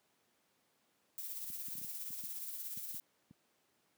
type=noise with tremolo; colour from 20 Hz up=violet; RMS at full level=-42 dBFS; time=1.18-3 s; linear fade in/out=0 ms; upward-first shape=sine; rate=17 Hz; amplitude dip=40%
type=clicks; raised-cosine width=5 ms; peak=-38 dBFS; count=11; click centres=1.501 / 1.684 / 1.753 / 1.784 / 1.815 / 1.846 / 2.105 / 2.238 / 2.774 / 2.945 / 3.31 s
effects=pink hiss -75 dBFS RMS until 3.97 s + high-pass 200 Hz 12 dB/octave